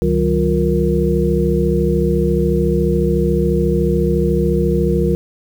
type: tone cluster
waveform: sine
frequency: 68.4 / 157.3 / 191.3 / 353.9 / 466.2 Hz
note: C#2 / D#3 / G3 / F4 / A#4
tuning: -23 / +19 / -42 / +23 / 0 cents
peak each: -19 dBFS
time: 0.02-5.15 s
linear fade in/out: 0 ms
effects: 7-bit